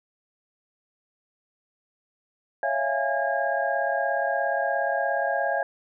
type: tone cluster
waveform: sine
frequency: 555 / 658 / 695 / 824 / 1631 Hz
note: C#5 / E5 / F5 / G#5 / G#6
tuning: +2 / -3 / -9 / -14 / -32 cents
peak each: -29 dBFS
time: 2.63-5.63 s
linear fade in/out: 2 ms
effects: none